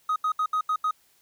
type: tone bursts at uneven times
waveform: triangle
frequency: 1256 Hz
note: D#6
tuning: 16 cents sharp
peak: -19 dBFS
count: 6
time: 0.09-0.16 / 0.24-0.32 / 0.39-0.46 / 0.53-0.61 / 0.69-0.76 / 0.84-0.91 s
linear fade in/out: 5 ms
effects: tanh soft clip ceiling -17 dBFS + white hiss -63 dBFS RMS until 1.21 s